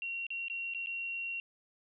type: tone with dropouts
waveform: sine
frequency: 2744 Hz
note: F7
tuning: 31 cents flat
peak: -35 dBFS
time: 0.02-1.4 s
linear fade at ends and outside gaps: 1 ms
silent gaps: 0.267-0.304 / 0.483-0.499 / 0.738-0.747 / 0.861-0.87 s
effects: none